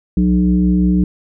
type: tone with frequency modulation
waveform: sine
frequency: 182.9 Hz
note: F#3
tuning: 20 cents flat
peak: -10 dBFS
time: 0.17-1.04 s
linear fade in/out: 2 ms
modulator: 120 Hz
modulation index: 0.85
effects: none